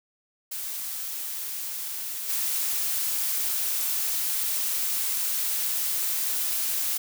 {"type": "noise with level steps", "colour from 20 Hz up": "blue", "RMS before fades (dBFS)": [-33, -27], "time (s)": [0.51, 6.98], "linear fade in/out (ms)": 10, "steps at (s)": 2.28, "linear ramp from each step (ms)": 20, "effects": []}